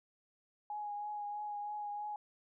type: tone with vibrato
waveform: sine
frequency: 830.6 Hz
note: G#5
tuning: in tune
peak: -38 dBFS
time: 0.7-2.16 s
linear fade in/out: 2 ms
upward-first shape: triangle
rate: 3.1 Hz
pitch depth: 22 cents each way
effects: none